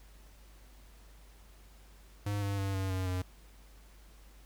square tone with pitch steps, 102.1 / 99.88 / 97.71 / 95.59 / 93.52 / 91.49 Hz, G#2 / G2 / G2 / G2 / F#2 / F#2, -29 / +33 / -5 / -43 / +19 / -19 cents, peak -32 dBFS, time 2.26-3.22 s, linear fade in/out 5 ms, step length 160 ms, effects added 50 Hz sine -54 dBFS peak until 4.45 s + pink hiss -62 dBFS RMS until 4.45 s

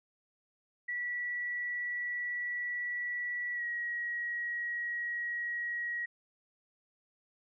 sine tone with pitch glide, 1947 to 1903.6 Hz, B6 to A#6, -25 to +36 cents, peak -33 dBFS, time 0.88-6.06 s, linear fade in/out 10 ms, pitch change -39 cents, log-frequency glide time 3.54-3.63 s, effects none

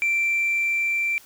sine tone with level ramp, 2349 Hz, D7, in tune, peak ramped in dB -17 to -20 dBFS, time 0.02-1.18 s, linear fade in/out 0 ms, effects tanh soft clip ceiling -17 dBFS + white hiss -50 dBFS RMS until 1.25 s

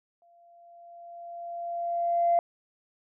sine tone with exponential growth, 688 Hz, F5, 26 cents flat, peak -18 dBFS, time 0.22-2.39 s, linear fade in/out 1 ms, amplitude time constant 470 ms, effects tanh soft clip ceiling -14 dBFS

